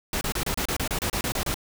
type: noise bursts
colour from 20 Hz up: pink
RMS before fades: -27 dBFS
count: 13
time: 0.13-1.543 s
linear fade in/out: 2 ms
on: 81 ms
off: 30 ms
effects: none